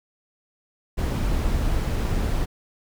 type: noise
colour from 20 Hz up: brown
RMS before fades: -23 dBFS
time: 0.97-2.46 s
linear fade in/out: 20 ms
effects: none